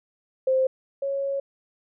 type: tone pair in turn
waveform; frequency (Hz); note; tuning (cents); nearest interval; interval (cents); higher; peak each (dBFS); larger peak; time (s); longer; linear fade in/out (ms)
sine; 523.3 / 552.3; C5 / C#5; 0 / -6; minor second; 94; second; -18 / -24; first; 0.47-0.67 / 1.02-1.4; second; 5
effects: none